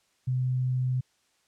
sine tone, 127.6 Hz, C3, 43 cents flat, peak -24 dBFS, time 0.27-1.01 s, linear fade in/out 10 ms, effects white hiss -69 dBFS RMS until 1.47 s + low-pass 8000 Hz 12 dB/octave

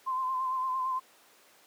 sine tone with vibrato, 1037 Hz, C6, 16 cents flat, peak -28 dBFS, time 0.06-1 s, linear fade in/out 20 ms, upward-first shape sine, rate 8.8 Hz, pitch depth 36 cents each way, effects pink hiss -59 dBFS RMS until 1.66 s + high-pass 400 Hz 12 dB/octave

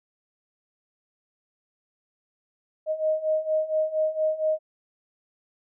sine beating tone pair, 622 / 626.3 Hz, D#5 / D#5, -1 / +11 cents, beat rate 4.3 Hz, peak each -27 / -24 dBFS, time 2.86-4.59 s, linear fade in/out 50 ms, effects none

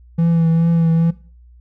triangle tone with vibrato, 165.8 Hz, E3, 10 cents sharp, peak -10 dBFS, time 0.18-1.11 s, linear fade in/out 10 ms, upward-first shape triangle, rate 2.4 Hz, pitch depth 28 cents each way, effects noise-tail reverb RT60 0.4 s tail -18 dB re dry + added 60 Hz sine -42 dBFS peak until 1.6 s

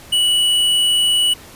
sine tone with tanh clipping, 2945 Hz, F#7, 9 cents flat, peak -14 dBFS, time 0.12-1.34 s, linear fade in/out 10 ms, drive 15 dB, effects pink hiss -40 dBFS RMS until 1.55 s + resampled to 32000 Hz

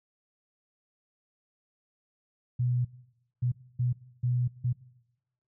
sine tone bursts at uneven times, 123.4 Hz, B2, 1 cent flat, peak -24 dBFS, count 5, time 2.59-2.85 / 3.42-3.52 / 3.79-3.93 / 4.23-4.48 / 4.64-4.73 s, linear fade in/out 10 ms, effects noise-tail reverb RT60 0.9 s tail -20 dB re dry

